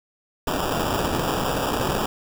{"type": "noise with sample-and-hold", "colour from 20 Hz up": "white", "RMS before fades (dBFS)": -24, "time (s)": [0.47, 2.06], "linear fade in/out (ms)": 5, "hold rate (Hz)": 2100, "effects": []}